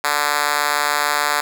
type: tone with high-pass filter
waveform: 5% pulse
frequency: 146.83 Hz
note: D3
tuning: in tune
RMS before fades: -19 dBFS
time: 0.04-1.41 s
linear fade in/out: 5 ms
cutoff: 860 Hz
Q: 0.79
effects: none